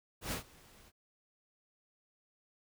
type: noise with ADSR envelope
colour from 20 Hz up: pink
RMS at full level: -36 dBFS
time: 0.21-0.92 s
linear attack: 110 ms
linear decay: 110 ms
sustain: -24 dB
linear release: 43 ms
effects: none